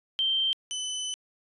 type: tone pair in turn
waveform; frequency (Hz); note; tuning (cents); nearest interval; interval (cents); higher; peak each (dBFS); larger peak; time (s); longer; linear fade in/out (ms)
sine / 25% pulse; 3136 / 3016; G7 / F#7; 0 / +32; minor second; 68; first; -23 / -27; first; 0.19-0.53 / 0.71-1.14; second; 0
effects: resampled to 24000 Hz